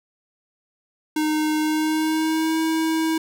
square tone with pitch glide, 308 to 321.1 Hz, D#4 to E4, -17 to -45 cents, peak -20 dBFS, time 1.16-3.18 s, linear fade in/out 5 ms, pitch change +72 cents, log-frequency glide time 1.6-2.58 s, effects none

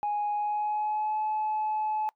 sine tone with pitch glide, 830.6 to 858.9 Hz, G#5 to A5, 0 to -42 cents, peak -25 dBFS, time 0.03-2.09 s, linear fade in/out 0 ms, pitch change +58 cents, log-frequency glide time 0.33-1.18 s, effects noise-tail reverb RT60 0.1 s tail -24 dB re dry + tanh soft clip ceiling -23 dBFS

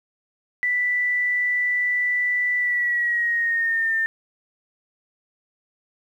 sine tone with pitch glide, 1975.5 to 1801.1 Hz, B6 to A6, 0 to +40 cents, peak -19 dBFS, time 0.63-4.06 s, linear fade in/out 0 ms, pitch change -160 cents, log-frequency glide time 2.58-3.95 s, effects 9-bit

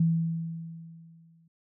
sine tone with exponential decay, 164.81 Hz, E3, in tune, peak -19 dBFS, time 0-1.48 s, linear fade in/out 5 ms, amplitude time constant 320 ms, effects none

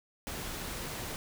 pink noise, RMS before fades -39 dBFS, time 0.27-1.16 s, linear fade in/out 0 ms, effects none

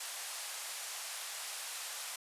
white band-pass noise, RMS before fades -43 dBFS, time 0-2.16 s, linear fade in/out 5 ms, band 610 to 11000 Hz, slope 24 dB/octave, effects resampled to 32000 Hz

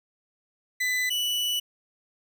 40% pulse tone pair in turn, 2002 / 2961 Hz, B6 / F#7, +23 / +1 cents, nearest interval perfect fifth, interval 678 cents, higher second, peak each -23 / -24 dBFS, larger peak first, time 0.8-1.1 / 1.1-1.6 s, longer second, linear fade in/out 10 ms, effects none

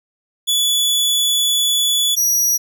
sawtooth tone pair in turn, 3430 / 5789 Hz, A7 / F#8, -45 / -39 cents, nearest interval major sixth, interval 906 cents, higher second, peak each -11 dBFS, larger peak neither, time 0.47-2.16 / 2.16-2.58 s, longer first, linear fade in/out 20 ms, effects none

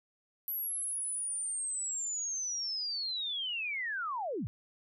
sine linear sweep, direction down, 11840 to 76.9 Hz, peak -33 dBFS, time 0.48-4.47 s, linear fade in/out 0 ms, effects none

